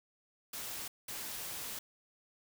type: noise bursts at uneven times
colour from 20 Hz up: white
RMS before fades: -42 dBFS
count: 2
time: 0.53-0.88 / 1.08-1.79 s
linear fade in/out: 5 ms
effects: none